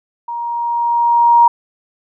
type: tone with level ramp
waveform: sine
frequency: 943 Hz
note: A#5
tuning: 20 cents sharp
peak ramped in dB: -21 to -4 dBFS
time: 0.28-1.48 s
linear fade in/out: 5 ms
effects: none